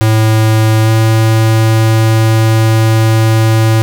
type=tone with pitch glide; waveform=square; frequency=110 to 111.28 Hz; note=A2 to A2; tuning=0 to +20 cents; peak=-7 dBFS; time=0.01-3.82 s; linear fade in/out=0 ms; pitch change=+20 cents; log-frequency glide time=0.83-0.9 s; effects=none